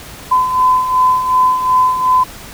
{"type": "beating tone pair", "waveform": "sine", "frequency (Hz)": [1014, 1016.7], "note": ["B5", "B5"], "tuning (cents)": [45, 50], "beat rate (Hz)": 2.7, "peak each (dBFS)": [-17, -10], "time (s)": [0.31, 2.24], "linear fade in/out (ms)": 10, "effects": ["pink hiss -33 dBFS RMS until 2.53 s"]}